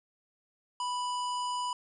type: harmonic tone with a mistuned harmonic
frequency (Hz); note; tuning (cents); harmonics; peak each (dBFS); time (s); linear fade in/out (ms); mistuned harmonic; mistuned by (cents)
987.8; B5; 0; 1 / 3 / 5 / 7 / 9; -31 / -41 / -45 / -48 / -50; 0.8-1.73; 2; 7; +22
effects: none